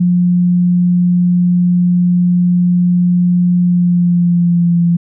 sine tone with pitch glide, 177.4 to 171.46 Hz, F3 to F3, +27 to -32 cents, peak -8 dBFS, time 0-4.97 s, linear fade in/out 10 ms, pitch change -59 cents, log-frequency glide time 3.61-4.81 s, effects none

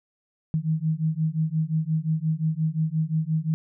sine beating tone pair, 155.56 / 161.26 Hz, D#3 / E3, 0 / -38 cents, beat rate 5.7 Hz, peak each -25 dBFS, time 0.54-3.54 s, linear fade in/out 0 ms, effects none

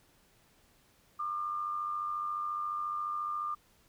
sine tone with amplitude modulation, 1200 Hz, D6, 37 cents sharp, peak -30 dBFS, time 1.19-3.55 s, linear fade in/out 10 ms, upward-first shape sine, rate 94.3 Hz, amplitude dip 50%, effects pink hiss -66 dBFS RMS until 3.88 s

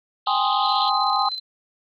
pink band-pass noise, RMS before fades -30 dBFS, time 0.26-0.9 s, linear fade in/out 10 ms, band 3000 to 4200 Hz, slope 96 dB/octave
sine chord, Ab major seventh, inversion third, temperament equal, 784 / 830.6 / 1046.5 / 1244.5 Hz, G5 / Ab5 / C6 / Eb6, 0 / 0 / 0 / 0 cents, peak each -24 dBFS, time 0.27-1.29 s, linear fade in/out 2 ms
sine tone with tremolo, 4067 Hz, C8, 50 cents flat, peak -24 dBFS, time 0.63-1.4 s, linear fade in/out 20 ms, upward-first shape square, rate 16 Hz, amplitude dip 50%
effects none

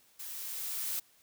blue noise with level ramp, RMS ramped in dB -43 to -34 dBFS, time 0.19-1 s, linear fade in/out 10 ms, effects white hiss -65 dBFS RMS until 1.22 s

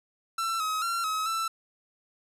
45% pulse tone with pitch steps, 1341 / 1272 / 1367 / 1278 / 1330 Hz, E6 / D#6 / F6 / D#6 / E6, +29 / +38 / -37 / +46 / +15 cents, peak -27 dBFS, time 0.38-1.48 s, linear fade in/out 5 ms, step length 220 ms, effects resampled to 32000 Hz

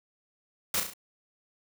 white noise with echo, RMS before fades -28 dBFS, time 0.74-0.8 s, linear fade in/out 2 ms, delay 34 ms, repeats 4, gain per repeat -5 dB, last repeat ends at 0.936 s, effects none

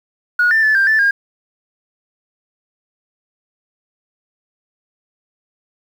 sine tone with pitch steps, 1451 / 1782 / 1740 / 1586 / 1757 / 1619 Hz, F#6 / A6 / A6 / G6 / A6 / G#6, -34 / +22 / -20 / +20 / -3 / -45 cents, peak -9 dBFS, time 0.39-1.11 s, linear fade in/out 5 ms, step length 120 ms, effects tanh soft clip ceiling -7 dBFS + 7-bit

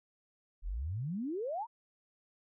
sine exponential sweep, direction up, 36.71 to 986 Hz, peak -34 dBFS, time 0.62-1.67 s, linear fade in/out 50 ms, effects none

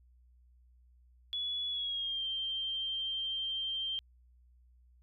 sine tone with pitch glide, 3400 to 3154 Hz, G#7 to G7, +40 to +10 cents, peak -33 dBFS, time 1.33-3.99 s, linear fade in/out 0 ms, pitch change -130 cents, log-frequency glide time 1.7-2.25 s, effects added 61 Hz sine -60 dBFS peak until 5.02 s

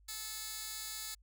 15% pulse tone with high-pass filter, 435.1 Hz, A4, 19 cents flat, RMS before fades -43 dBFS, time 0.08-1.15 s, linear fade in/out 10 ms, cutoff 4300 Hz, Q 0.67, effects added 50 Hz sine -61 dBFS peak until 1.22 s

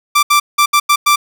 sawtooth tone bursts at uneven times, 1174.7 Hz, D6, in tune, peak -4 dBFS, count 6, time 0.15-0.23 / 0.3-0.4 / 0.58-0.66 / 0.73-0.8 / 0.89-0.96 / 1.06-1.16 s, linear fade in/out 10 ms, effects none

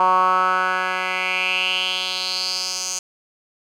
10% pulse tone with band-pass filter sweep, 185 Hz, F#3, in tune, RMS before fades -21 dBFS, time 0-2.99 s, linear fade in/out 2 ms, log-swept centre 1000 to 6400 Hz, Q 4.6, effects none

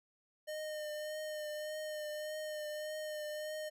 square tone with vibrato, 610 Hz, D#5, 34 cents flat, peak -40 dBFS, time 0.47-3.7 s, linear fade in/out 20 ms, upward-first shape triangle, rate 1.7 Hz, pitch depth 25 cents each way, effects none

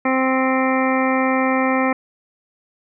harmonic tone, 261.6 Hz, C4, in tune, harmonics 1 / 2 / 3 / 4 / 5 / 7 / 8 / 9, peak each -19 / -22 / -24 / -25 / -26 / -27 / -28 / -29 dBFS, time 0.05-1.93 s, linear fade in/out 5 ms, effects none

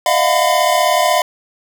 square tone cluster, 612 / 687 / 723 / 1009 Hz, D#5 / F5 / F#5 / B5, -29 / -29 / -40 / +37 cents, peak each -18 dBFS, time 0.06-1.22 s, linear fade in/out 2 ms, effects none

